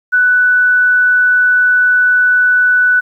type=tone; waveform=sine; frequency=1488 Hz; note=F#6; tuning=9 cents sharp; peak=-7 dBFS; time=0.12-3.01 s; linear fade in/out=20 ms; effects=8-bit